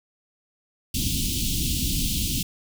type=band-stop noise; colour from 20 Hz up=pink; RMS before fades=-25 dBFS; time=0.94-2.43 s; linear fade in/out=5 ms; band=310 to 2800 Hz; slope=48 dB/octave; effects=none